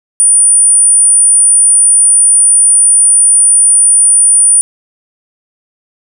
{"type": "tone", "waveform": "sine", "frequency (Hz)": 9397, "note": "D9", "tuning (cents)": 0, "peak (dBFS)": -3, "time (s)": [0.2, 4.61], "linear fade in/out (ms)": 0, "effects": []}